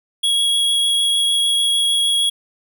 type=tone with vibrato; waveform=square; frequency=3322 Hz; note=G#7; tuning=in tune; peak=-15 dBFS; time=0.23-2.3 s; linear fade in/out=10 ms; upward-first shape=triangle; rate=6.6 Hz; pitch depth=9 cents each way; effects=none